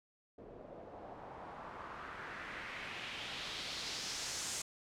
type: noise with low-pass filter sweep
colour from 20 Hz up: white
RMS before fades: -45 dBFS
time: 0.38-4.62 s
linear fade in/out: 5 ms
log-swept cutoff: 450 to 7700 Hz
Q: 1.9
effects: none